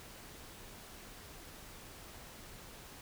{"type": "silence", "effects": ["pink hiss -52 dBFS RMS until 3.01 s"]}